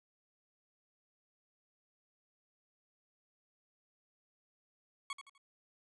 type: tone with echo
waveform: 20% pulse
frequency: 1108.7 Hz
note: C#6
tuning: in tune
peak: -33 dBFS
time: 5.1-5.13 s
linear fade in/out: 2 ms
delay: 83 ms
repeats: 3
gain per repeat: -9 dB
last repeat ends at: 5.379 s
effects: resampled to 22050 Hz